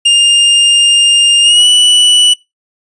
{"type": "tone with pitch glide", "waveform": "45% pulse", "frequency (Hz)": [2811, 2958], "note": ["F7", "F#7"], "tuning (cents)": [11, -1], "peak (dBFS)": -4, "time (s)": [0.05, 2.34], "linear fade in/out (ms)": 10, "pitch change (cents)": 88, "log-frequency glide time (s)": [1.42, 1.67], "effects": ["noise-tail reverb RT60 0.2 s tail -21 dB re dry", "resampled to 22050 Hz"]}